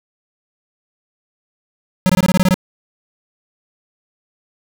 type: tone bursts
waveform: square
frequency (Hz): 185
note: F#3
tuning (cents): 0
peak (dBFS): -11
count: 9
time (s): 2.06-2.542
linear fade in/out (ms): 0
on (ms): 34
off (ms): 22
effects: none